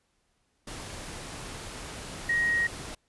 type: tone in noise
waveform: sine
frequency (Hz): 1884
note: A#6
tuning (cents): +18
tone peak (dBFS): -23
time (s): 2.29-2.67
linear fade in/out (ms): 5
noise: pink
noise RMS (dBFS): -40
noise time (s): 0.67-2.95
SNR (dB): +14
effects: pink hiss -73 dBFS RMS until 3.08 s + resampled to 24000 Hz